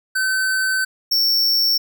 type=tone pair in turn; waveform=square; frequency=1531 / 5456 Hz; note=G6 / F8; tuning=-41 / -41 cents; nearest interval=octave + minor seventh; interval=2200 cents; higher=second; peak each=-18 / -15 dBFS; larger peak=second; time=0.15-0.85 / 1.11-1.78 s; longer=first; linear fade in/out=10 ms; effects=none